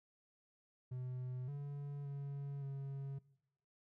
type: tone with pitch steps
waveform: triangle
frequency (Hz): 126.6 / 142.8 / 140.6 / 137.7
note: B2 / D3 / C#3 / C#3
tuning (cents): +43 / -48 / +25 / -11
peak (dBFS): -39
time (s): 0.91-3.19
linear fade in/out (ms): 10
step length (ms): 570
effects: noise-tail reverb RT60 0.8 s tail -20 dB re dry